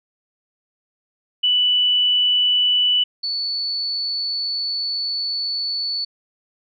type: tone pair in turn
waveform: sine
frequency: 2970 / 4454 Hz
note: F#7 / C#8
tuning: +6 / +7 cents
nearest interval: perfect fifth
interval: 701 cents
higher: second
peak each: -14 / -21 dBFS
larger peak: first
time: 1.43-3.04 / 3.23-6.05 s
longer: second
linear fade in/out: 10 ms
effects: none